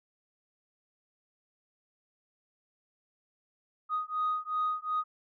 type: beating tone pair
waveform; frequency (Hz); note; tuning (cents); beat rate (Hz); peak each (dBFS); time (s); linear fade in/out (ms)
sine; 1244.5 / 1247.2; D#6 / D#6; 0 / +4; 2.7; -31; 3.89-5.04; 50
effects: tanh soft clip ceiling -23 dBFS

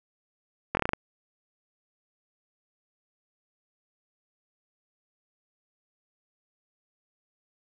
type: slowing click train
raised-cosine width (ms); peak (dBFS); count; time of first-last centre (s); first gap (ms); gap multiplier
0.5; -10; 7; 0.75-0.934; 21; 1.15
effects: none

